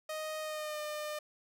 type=tone with pitch glide; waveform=sawtooth; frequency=622.3 to 603.5 Hz; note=D#5 to D5; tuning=0 to +47 cents; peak=-33 dBFS; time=0.09-1.19 s; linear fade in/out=5 ms; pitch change=-53 cents; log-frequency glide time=0.4-0.8 s; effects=none